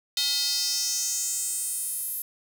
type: tone with high-pass filter sweep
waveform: square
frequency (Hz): 284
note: C#4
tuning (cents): +42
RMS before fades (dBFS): -28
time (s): 0.17-2.22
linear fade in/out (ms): 2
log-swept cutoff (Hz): 3900 to 12000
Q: 3.9
effects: none